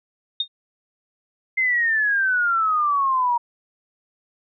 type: tone with exponential decay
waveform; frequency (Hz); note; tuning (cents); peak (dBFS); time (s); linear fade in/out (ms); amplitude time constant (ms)
sine; 3681; A#7; -23; -16; 0.4-0.48; 5; 17
type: exponential sweep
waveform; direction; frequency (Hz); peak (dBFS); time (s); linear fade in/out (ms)
sine; down; 2094 to 941; -17; 1.57-3.38; 10
effects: none